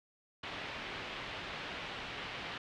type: low-pass noise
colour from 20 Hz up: white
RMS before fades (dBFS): -43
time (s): 0.43-2.58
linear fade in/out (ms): 5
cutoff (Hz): 3300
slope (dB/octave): 24
effects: none